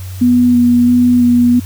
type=tone with vibrato; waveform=sine; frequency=243.6 Hz; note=B3; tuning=24 cents flat; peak=-6 dBFS; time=0.21-1.6 s; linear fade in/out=10 ms; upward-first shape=square; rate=1.5 Hz; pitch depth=12 cents each way; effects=added 93 Hz sine -23 dBFS peak until 1.65 s + white hiss -37 dBFS RMS until 1.65 s